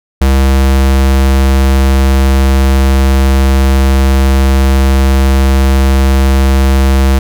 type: tone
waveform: square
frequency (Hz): 67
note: C2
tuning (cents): +42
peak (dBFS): -6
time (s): 0.21-7.19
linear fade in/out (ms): 5
effects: none